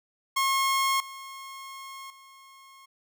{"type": "tone with level steps", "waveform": "sawtooth", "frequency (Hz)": 1080, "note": "C#6", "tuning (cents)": -45, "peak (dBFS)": [-19, -36, -46], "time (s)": [0.36, 2.86], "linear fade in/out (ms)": 10, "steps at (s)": [1, 2.1], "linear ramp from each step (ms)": 2, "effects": []}